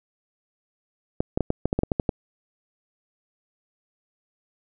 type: clicks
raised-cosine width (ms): 2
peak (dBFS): -8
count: 11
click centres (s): 1.205 / 1.375 / 1.407 / 1.504 / 1.656 / 1.729 / 1.79 / 1.834 / 1.918 / 1.998 / 2.092
effects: none